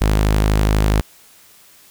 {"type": "tone", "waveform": "sawtooth", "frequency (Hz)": 52.2, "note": "G#1", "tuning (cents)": 10, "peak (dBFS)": -9, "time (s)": [0.01, 1.01], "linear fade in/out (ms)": 0, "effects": ["white hiss -48 dBFS RMS until 1.9 s"]}